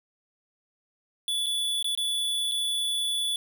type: tone with dropouts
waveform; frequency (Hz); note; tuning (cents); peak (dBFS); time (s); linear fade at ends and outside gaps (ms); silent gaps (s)
square; 3445; A7; -37; -26; 1.28-3.36; 1; 1.461-1.466 / 1.827-1.844 / 1.951-1.975 / 2.514-2.519
effects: none